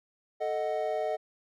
triangle chord, D# diminished, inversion second, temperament equal, 440 / 622.3 / 740 Hz, A4 / D#5 / F#5, 0 / 0 / 0 cents, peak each -32 / -29 / -32 dBFS, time 0.4-1.17 s, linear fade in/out 20 ms, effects none

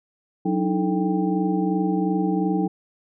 sine tone cluster, 184.4 / 295.4 / 318.2 / 436.5 / 789 Hz, F#3 / D4 / D#4 / A4 / G5, -6 / +10 / +39 / -14 / +11 cents, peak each -23 / -27 / -24 / -30 / -30 dBFS, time 0.45-2.68 s, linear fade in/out 10 ms, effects none

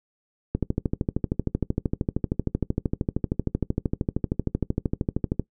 click train, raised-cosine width 3 ms, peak -10 dBFS, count 64, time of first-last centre 0.55-5.396 s, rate 13 Hz, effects noise-tail reverb RT60 0.1 s tail -19 dB re dry

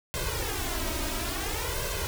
pink noise with flanger, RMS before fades -31 dBFS, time 0.14-2.07 s, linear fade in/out 0 ms, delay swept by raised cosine 1.9 to 3.2 ms, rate 0.58 Hz, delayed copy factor +1, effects none

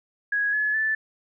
sine tone with pitch steps, 1661 / 1706.7 / 1753.7 Hz, G#6 / G#6 / A6, 0 / +47 / -6 cents, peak -21 dBFS, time 0.32-0.95 s, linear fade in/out 5 ms, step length 210 ms, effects none

